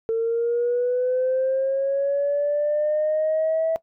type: linear sweep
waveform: sine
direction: up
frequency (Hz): 449.5 to 653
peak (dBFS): -18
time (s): 0.09-3.76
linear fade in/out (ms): 0
effects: noise-tail reverb RT60 0.1 s tail -19 dB re dry + tanh soft clip ceiling -15 dBFS